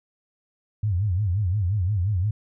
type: tone with vibrato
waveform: sine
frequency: 96.6 Hz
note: G2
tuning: 25 cents flat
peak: -20 dBFS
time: 0.83-2.31 s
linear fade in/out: 5 ms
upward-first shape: sine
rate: 5.7 Hz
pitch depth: 200 cents each way
effects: none